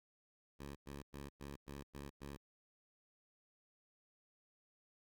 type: tone bursts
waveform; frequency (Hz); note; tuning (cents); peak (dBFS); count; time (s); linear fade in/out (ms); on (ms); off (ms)
10% pulse; 70.5; C#2; +30; -39; 7; 0.59-2.374; 20; 170; 99
effects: none